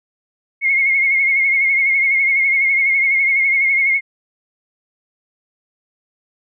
sine tone with vibrato, 2162 Hz, C#7, 44 cents flat, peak -12 dBFS, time 0.61-4.01 s, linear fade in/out 50 ms, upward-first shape sine, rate 12 Hz, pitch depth 46 cents each way, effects none

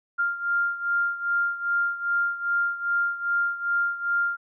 sine beating tone pair, 1396.9 / 1399.4 Hz, F6 / F6, 0 / +3 cents, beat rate 2.5 Hz, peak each -24 / -28 dBFS, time 0.18-4.37 s, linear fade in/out 20 ms, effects none

